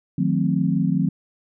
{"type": "chord", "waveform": "sine", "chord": "D# diminished seventh", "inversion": "none", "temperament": "equal with one note detuned", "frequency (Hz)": [155.56, 180.98, 220, 261.6], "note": ["D#3", "F#3", "A3", "C4"], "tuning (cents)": [0, -38, 0, 0], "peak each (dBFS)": [-23, -21, -26, -24], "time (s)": [0.18, 1.09], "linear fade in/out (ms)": 5, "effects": []}